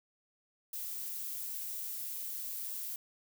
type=noise; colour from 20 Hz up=violet; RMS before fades=-40 dBFS; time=0.73-2.96 s; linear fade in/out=2 ms; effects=none